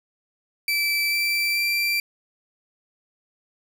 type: tone with pitch steps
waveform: 30% pulse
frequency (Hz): 2322 / 2338 / 2354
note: D7 / D7 / D7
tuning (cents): -20 / -8 / +3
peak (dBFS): -18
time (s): 0.68-2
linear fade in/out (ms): 2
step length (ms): 440
effects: none